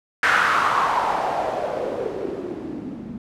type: noise with low-pass filter sweep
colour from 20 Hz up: blue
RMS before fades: -23 dBFS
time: 0.23-3.18 s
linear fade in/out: 2 ms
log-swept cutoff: 1600 to 210 Hz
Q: 4.2
effects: none